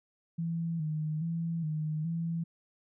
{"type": "tone with vibrato", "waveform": "sine", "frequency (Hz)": 160.3, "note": "E3", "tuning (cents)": -48, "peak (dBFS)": -30, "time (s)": [0.38, 2.44], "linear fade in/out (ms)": 10, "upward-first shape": "square", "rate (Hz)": 1.2, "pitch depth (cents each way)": 65, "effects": []}